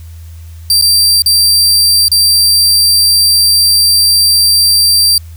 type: tone with dropouts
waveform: sawtooth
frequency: 4699 Hz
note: D8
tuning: in tune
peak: -3 dBFS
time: 0.7-5.18 s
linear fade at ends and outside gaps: 2 ms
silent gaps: 0.814-0.822 / 1.221-1.26 / 2.083-2.116 s
effects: added 82 Hz sine -27 dBFS peak until 5.36 s + white hiss -45 dBFS RMS until 5.36 s